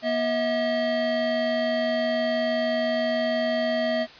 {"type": "tone pair together", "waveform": "square", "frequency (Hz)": [240.1, 641], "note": ["B3", "E5"], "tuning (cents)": [-49, -49], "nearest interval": "octave + perfect fourth", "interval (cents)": 1700, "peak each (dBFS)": [-29, -24], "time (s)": [0.02, 4.07], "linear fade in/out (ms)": 50, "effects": ["white hiss -46 dBFS RMS until 4.19 s", "resampled to 11025 Hz"]}